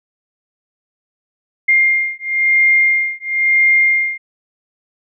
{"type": "beating tone pair", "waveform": "sine", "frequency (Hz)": [2114, 2114.99], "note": ["C7", "C7"], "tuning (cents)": [17, 18], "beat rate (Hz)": 0.99, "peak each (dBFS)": -14, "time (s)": [1.68, 4.18], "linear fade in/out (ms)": 10, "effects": []}